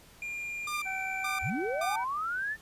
triangle tone with pitch glide, 2400 to 2353 Hz, D7 to D7, +37 to +3 cents, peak -33 dBFS, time 0.22-1.5 s, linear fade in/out 2 ms, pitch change -34 cents, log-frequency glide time 0.7-0.84 s
sawtooth tone bursts, 1200 Hz, D6, 37 cents sharp, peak -29 dBFS, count 3, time 0.67-1.96 s, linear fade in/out 5 ms, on 150 ms, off 420 ms
harmonic tone, 762 Hz, G5, 49 cents flat, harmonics 1 / 2 / 3, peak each -37 / -39 / -41 dBFS, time 0.85-2.05 s, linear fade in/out 20 ms
sine linear sweep, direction up, 44.51 to 1809 Hz, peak -30 dBFS, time 1.41-2.57 s, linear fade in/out 50 ms
effects pink hiss -56 dBFS RMS until 2.61 s + resampled to 32000 Hz

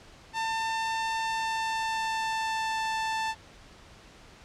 sawtooth tone with pitch glide, 896 to 885.2 Hz, A5 to A5, +31 to +10 cents, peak -24 dBFS, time 0.33-3.35 s, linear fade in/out 50 ms, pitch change -21 cents, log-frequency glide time 1.16-2.82 s, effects pink hiss -52 dBFS RMS until 4.44 s + low-pass 6000 Hz 12 dB/octave

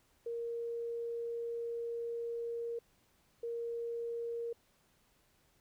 sine tone pair in turn, 467.3 / 467.3 Hz, A#4 / A#4, +4 / +4 cents, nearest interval unison, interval 0 cents, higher neither, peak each -36 / -36 dBFS, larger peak neither, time 0.26-2.79 / 3.43-4.53 s, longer first, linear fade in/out 5 ms, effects pink hiss -71 dBFS RMS until 5.6 s

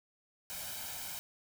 white noise with comb filter, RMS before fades -42 dBFS, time 0.5-1.19 s, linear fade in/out 0 ms, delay 1.3 ms, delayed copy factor +0.65, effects none

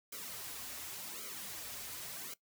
white noise with flanger, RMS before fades -45 dBFS, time 0.12-2.34 s, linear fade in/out 5 ms, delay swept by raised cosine 1.1 to 6.2 ms, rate 0.9 Hz, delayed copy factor -0.9, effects noise-tail reverb RT60 0.1 s tail -18 dB re dry

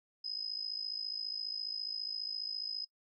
sine tone with amplitude modulation, 5050 Hz, D#8, 25 cents sharp, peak -33 dBFS, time 0.24-2.85 s, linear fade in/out 10 ms, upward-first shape sine, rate 54.7 Hz, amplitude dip 85%, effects noise-tail reverb RT60 0.1 s tail -22 dB re dry

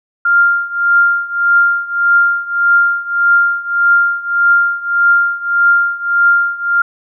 sine tone with tremolo, 1396.9 Hz, F6, in tune, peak -5 dBFS, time 0.25-6.82 s, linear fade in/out 5 ms, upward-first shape triangle, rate 1.7 Hz, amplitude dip 90%, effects none

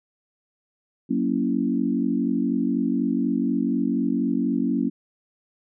sine chord, F# dominant seventh, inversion none, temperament equal, 185 / 233.1 / 277.2 / 329.6 Hz, F#3 / A#3 / C#4 / E4, 0 / 0 / 0 / 0 cents, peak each -28 / -24 / -24 / -30 dBFS, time 1.09-4.9 s, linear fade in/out 20 ms, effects none

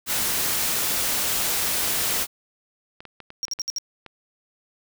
white noise, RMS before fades -24 dBFS, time 0.06-2.27 s, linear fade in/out 50 ms
clicks, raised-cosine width 0.3 ms, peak -24 dBFS, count 9, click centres 1.925 / 2.224 / 3.005 / 3.053 / 3.203 / 3.304 / 3.482 / 3.589 / 4.063 s
triangle tone bursts, 5600 Hz, F8, 4 cents sharp, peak -23 dBFS, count 5, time 3.43-3.784 s, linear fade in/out 0 ms, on 22 ms, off 61 ms
effects none

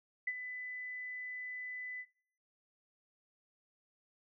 sine tone with ADSR envelope, 2000 Hz, B6, 21 cents sharp, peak -31 dBFS, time 0.27-2.06 s, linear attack 6 ms, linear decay 46 ms, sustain -9 dB, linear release 61 ms, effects noise-tail reverb RT60 0.7 s tail -26 dB re dry

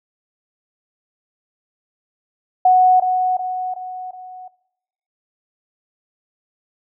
sine tone with echo, 738 Hz, F#5, 5 cents flat, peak -8 dBFS, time 2.65-3 s, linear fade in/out 5 ms, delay 370 ms, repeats 4, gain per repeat -6 dB, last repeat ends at 4.48 s, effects noise-tail reverb RT60 0.8 s tail -20 dB re dry

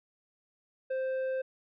triangle tone with tanh clipping, 523.3 Hz, C5, in tune, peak -31 dBFS, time 0.9-1.42 s, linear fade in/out 10 ms, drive 11 dB, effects none

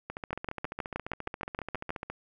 two click trains, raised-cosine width 0.5 ms, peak -17 / -21 dBFS, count 11 / 30, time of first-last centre 0.33-1.905 / 0.1-2.1 s, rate 6.35 / 14.5 Hz, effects none

